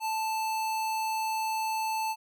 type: tone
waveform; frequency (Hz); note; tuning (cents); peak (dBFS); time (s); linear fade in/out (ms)
square; 880; A5; 0; -29; 0-2.16; 50
effects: none